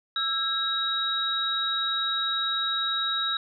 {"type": "tone cluster", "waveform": "sine", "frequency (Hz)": [1331, 1626, 3820], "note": ["E6", "G#6", "A#7"], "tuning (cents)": [16, -37, 42], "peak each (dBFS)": [-30, -34, -26], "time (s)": [0.16, 3.37], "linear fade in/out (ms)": 2, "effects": []}